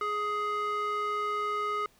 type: tone with band-pass filter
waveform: square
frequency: 417.3 Hz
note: G#4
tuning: 8 cents sharp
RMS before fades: -31 dBFS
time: 0.01-1.86 s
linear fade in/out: 2 ms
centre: 1300 Hz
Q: 2.2
effects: pink hiss -63 dBFS RMS until 1.99 s